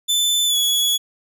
sawtooth tone with pitch glide, 3520 to 3377 Hz, A7 to G#7, 0 to +28 cents, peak -13 dBFS, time 0.08-0.98 s, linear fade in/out 20 ms, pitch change -72 cents, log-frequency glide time 0.47-0.56 s, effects none

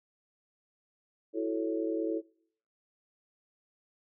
sine chord, F# minor seventh, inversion third, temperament equal, 329.6 / 370 / 440 / 554.4 Hz, E4 / F#4 / A4 / C#5, 0 / 0 / 0 / 0 cents, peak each -32 / -38 / -34 / -38 dBFS, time 1.33-2.22 s, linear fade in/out 50 ms, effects noise-tail reverb RT60 0.6 s tail -24 dB re dry

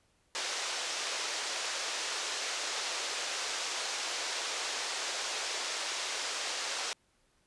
white band-pass noise, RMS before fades -36 dBFS, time 0.35-6.93 s, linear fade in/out 0 ms, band 390 to 6700 Hz, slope 24 dB/octave, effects pink hiss -71 dBFS RMS until 7.46 s + resampled to 24000 Hz

